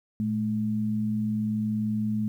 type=tone pair together; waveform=sine; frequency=113.47 / 214.2 Hz; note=A#2 / A3; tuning=-46 / -46 cents; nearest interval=major seventh; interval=1100 cents; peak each=-32 / -25 dBFS; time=0.2-2.28 s; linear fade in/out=0 ms; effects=10-bit